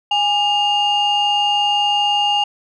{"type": "tone pair together", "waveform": "sine", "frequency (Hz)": [821.4, 2824], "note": ["G#5", "F7"], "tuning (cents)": [-19, 19], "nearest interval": "octave + major sixth", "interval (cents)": 2138, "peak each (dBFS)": -15, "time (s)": [0.11, 2.44], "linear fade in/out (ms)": 5, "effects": ["tanh soft clip ceiling -10 dBFS"]}